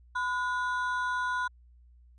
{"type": "ring-modulated tone", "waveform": "triangle", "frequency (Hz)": 1227, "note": "D#6", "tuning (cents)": -25, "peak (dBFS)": -23, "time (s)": [0.15, 1.48], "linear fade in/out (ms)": 10, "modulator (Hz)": 222, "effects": ["added 60 Hz sine -54 dBFS peak until 2.18 s", "resampled to 22050 Hz"]}